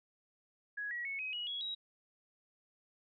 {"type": "tone with pitch steps", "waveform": "sine", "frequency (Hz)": [1670, 1918.3, 2204, 2531, 2908, 3340, 3837], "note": ["G#6", "A#6", "C#7", "D#7", "F#7", "G#7", "A#7"], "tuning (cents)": [9, 49, -11, 29, -31, 9, 49], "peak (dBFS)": -37, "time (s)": [0.77, 1.75], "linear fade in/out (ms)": 10, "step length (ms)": 140, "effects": []}